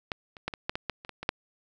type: clicks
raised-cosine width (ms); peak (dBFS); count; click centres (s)
0.3; -14 / -29 / -14 / -20 / -12 / -15 / -14 / -27 / -23 / -21 / -8; 11; 0.118 / 0.368 / 0.48 / 0.538 / 0.695 / 0.755 / 0.897 / 1.049 / 1.093 / 1.23 / 1.291
effects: none